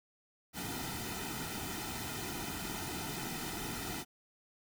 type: noise with comb filter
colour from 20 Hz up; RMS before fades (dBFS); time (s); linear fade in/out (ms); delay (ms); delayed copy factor
pink; -40; 0.53-4.05; 50; 1.8; -0.75
effects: none